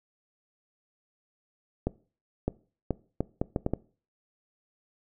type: accelerating click train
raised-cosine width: 2 ms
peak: -13 dBFS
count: 8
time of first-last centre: 1.87-3.736 s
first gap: 610 ms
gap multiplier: 0.7
effects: noise-tail reverb RT60 0.4 s tail -21 dB re dry